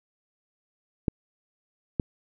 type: clicks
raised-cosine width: 3 ms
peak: -10 / -11 dBFS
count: 2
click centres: 1.082 / 1.998 s
effects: none